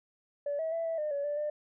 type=tone with pitch steps; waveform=sine; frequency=575 / 644 / 663 / 656 / 605 / 567 / 585 / 598 Hz; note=D5 / E5 / E5 / E5 / D#5 / C#5 / D5 / D5; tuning=-37 / -41 / +10 / -9 / -49 / +39 / -7 / +31 cents; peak=-29 dBFS; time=0.46-1.5 s; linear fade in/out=5 ms; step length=130 ms; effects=tanh soft clip ceiling -26 dBFS